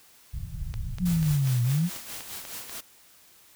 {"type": "low-pass noise", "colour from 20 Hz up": "pink", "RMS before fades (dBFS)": -34, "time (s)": [0.33, 1.37], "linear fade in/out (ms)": 10, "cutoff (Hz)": 160, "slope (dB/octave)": 48}
{"type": "click train", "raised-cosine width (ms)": 0.2, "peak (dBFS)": -23, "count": 9, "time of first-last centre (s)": [0.74, 2.696], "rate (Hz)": 4.09}
{"type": "exponential two-way sweep", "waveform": "sine", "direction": "down then up", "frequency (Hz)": [186.5, 118.2, 186.5], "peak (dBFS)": -21, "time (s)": [0.99, 1.9], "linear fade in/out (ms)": 50, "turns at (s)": 1.63}
{"type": "noise with tremolo", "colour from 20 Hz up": "white", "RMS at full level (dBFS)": -37, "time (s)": [1.05, 2.81], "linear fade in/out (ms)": 10, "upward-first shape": "sine", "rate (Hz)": 4.8, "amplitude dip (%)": 55}
{"effects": ["white hiss -56 dBFS RMS until 3.55 s"]}